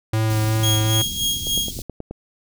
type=tone with vibrato; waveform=square; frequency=109.4 Hz; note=A2; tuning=9 cents flat; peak=-18 dBFS; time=0.13-1.02 s; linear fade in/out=5 ms; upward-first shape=sine; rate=2.7 Hz; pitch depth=16 cents each way
type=band-stop noise; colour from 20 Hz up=pink; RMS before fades=-32 dBFS; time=0.3-1.82 s; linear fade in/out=2 ms; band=270 to 4000 Hz; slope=24 dB/octave
type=tone with tremolo; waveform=sawtooth; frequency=3270 Hz; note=G#7; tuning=28 cents flat; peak=-15 dBFS; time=0.63-1.71 s; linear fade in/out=5 ms; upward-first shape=sine; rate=3.5 Hz; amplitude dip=70%
type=click train; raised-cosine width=2 ms; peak=-17 dBFS; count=7; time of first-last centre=1.47-2.11 s; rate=9.37 Hz
effects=none